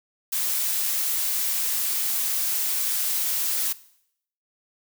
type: noise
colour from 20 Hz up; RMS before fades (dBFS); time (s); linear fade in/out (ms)
blue; -25; 0.32-3.73; 10
effects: noise-tail reverb RT60 0.7 s tail -18 dB re dry